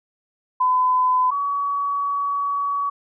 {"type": "tone pair in turn", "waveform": "sine", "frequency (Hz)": [1011, 1131.9], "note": ["B5", "C#6"], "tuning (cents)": [40, 36], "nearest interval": "major second", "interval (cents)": 196, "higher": "second", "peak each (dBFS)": [-15, -20], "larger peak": "first", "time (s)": [[0.6, 1.31], [1.31, 2.9]], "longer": "second", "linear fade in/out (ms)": 10, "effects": []}